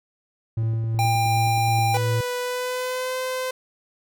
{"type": "tone with tremolo", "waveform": "triangle", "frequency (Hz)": 112.7, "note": "A2", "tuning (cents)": 42, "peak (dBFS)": -18, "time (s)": [0.57, 2.21], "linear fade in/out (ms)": 5, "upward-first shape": "sine", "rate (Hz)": 2.7, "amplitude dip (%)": 25}
{"type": "click train", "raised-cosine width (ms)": 3, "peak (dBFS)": -27, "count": 12, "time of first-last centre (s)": [0.63, 1.788], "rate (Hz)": 9.5}
{"type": "tone", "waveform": "square", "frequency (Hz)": 797, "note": "G5", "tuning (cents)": 28, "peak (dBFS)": -21, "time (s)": [0.99, 1.97], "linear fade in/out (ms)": 0}
{"type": "tone with pitch glide", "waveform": "sawtooth", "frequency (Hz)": [493.9, 513.7], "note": ["B4", "C5"], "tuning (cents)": [0, -32], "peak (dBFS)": -21, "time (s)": [1.94, 3.51], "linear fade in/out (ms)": 5, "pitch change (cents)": 68, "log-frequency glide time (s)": [2.39, 3.16]}
{"effects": []}